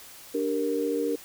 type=chord; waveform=sine; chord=G minor; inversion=second; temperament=equal; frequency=293.7 / 392 / 466.2 Hz; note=D4 / G4 / Bb4; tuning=0 / 0 / 0 cents; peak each=-29 / -32 / -27 dBFS; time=0.34-1.16 s; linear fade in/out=10 ms; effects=white hiss -47 dBFS RMS until 1.24 s